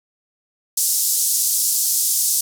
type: band-pass noise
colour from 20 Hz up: white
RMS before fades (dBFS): -19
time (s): 0.77-2.41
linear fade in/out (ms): 5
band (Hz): 5300 to 13000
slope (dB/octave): 24
effects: none